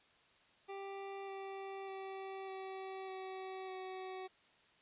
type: tone with pitch steps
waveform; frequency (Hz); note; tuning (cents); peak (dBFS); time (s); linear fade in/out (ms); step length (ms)
25% pulse; 392.9 / 389.3 / 385.7 / 382.2 / 378.6 / 375.2; G4 / G4 / G4 / G4 / F#4 / F#4; +4 / -12 / -28 / -44 / +40 / +24; -40; 0.68-4.28; 20; 600
effects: white hiss -68 dBFS RMS until 4.81 s + resampled to 8000 Hz